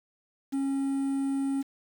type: tone with quantisation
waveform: triangle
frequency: 273.3 Hz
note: C#4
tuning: 24 cents flat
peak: -24 dBFS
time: 0.52-1.63 s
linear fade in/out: 20 ms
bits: 8
effects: none